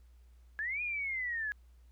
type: linear two-way sweep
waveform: sine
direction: up then down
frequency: 1661.2 to 2475 to 1661.2 Hz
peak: -33 dBFS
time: 0.59-1.52 s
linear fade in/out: 0 ms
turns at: 0.82 s
effects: added 60 Hz sine -56 dBFS peak until 1.91 s + pink hiss -75 dBFS RMS until 1.91 s